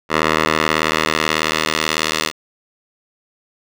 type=tone with band-pass filter sweep; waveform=10% pulse; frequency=78.3 Hz; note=D#2; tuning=11 cents sharp; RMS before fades=-18 dBFS; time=0.09-2.32 s; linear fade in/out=50 ms; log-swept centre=1500 to 3900 Hz; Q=0.74; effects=none